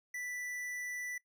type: tone with hard clipping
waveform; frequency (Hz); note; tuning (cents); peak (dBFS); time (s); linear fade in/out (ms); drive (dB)
sine; 1975.5; B6; 0; -40; 0.14-1.18; 5; 14
effects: noise-tail reverb RT60 0.1 s tail -20 dB re dry